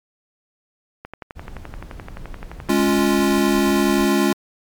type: click train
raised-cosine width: 0.5 ms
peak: -18 dBFS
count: 20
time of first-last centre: 1.05-2.688 s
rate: 11.6 Hz
type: noise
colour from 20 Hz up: brown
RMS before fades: -36 dBFS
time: 1.35-4.07 s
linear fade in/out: 20 ms
type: chord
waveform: square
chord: Db major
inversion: second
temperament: equal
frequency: 207.7 / 277.2 / 349.2 Hz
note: Ab3 / Db4 / F4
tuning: 0 / 0 / 0 cents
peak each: -20 dBFS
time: 2.69-4.33 s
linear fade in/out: 5 ms
effects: MP3 96 kbps